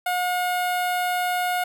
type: tone with notch filter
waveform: sawtooth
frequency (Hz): 720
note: F#5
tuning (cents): -47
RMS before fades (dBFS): -24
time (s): 0.06-1.64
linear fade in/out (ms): 5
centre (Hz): 5800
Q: 1.2
effects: none